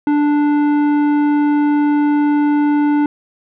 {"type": "tone with tanh clipping", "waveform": "sine", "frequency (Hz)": 293.7, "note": "D4", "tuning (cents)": 0, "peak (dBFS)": -13, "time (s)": [0.07, 3.06], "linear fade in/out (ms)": 2, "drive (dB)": 12, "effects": []}